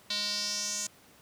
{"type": "tone with band-pass filter sweep", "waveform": "square", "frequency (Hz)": 207.2, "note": "G#3", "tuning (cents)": -4, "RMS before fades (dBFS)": -33, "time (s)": [0.1, 0.87], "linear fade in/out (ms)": 5, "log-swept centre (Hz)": [4100, 6900], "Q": 4.4, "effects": ["pink hiss -58 dBFS RMS until 1.21 s", "high-pass 100 Hz 12 dB/octave"]}